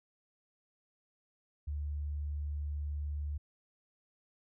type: tone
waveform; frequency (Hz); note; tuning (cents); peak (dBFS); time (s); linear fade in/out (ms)
sine; 73.42; D2; 0; -34; 1.67-3.38; 10
effects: none